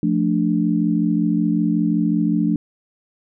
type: chord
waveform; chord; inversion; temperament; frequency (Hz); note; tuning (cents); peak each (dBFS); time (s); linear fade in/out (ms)
sine; D minor; first; equal; 174.61 / 220 / 293.7; F3 / A3 / D4; 0 / 0 / 0; -20; 0.03-2.56; 2
effects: none